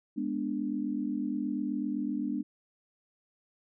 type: chord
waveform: sine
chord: G# diminished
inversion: none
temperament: equal with one note detuned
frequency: 207.7 / 246.9 / 295 Hz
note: G#3 / B3 / D4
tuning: 0 / 0 / +8 cents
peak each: -35 / -34 / -33 dBFS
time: 0.16-2.43 s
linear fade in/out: 20 ms
effects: none